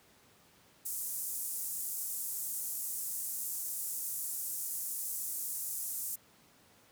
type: band-pass noise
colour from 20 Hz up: white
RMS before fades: -38 dBFS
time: 0.85-6.16 s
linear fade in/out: 10 ms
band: 7400 to 16000 Hz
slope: 24 dB/octave
effects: pink hiss -63 dBFS RMS until 6.91 s + high-pass 100 Hz 12 dB/octave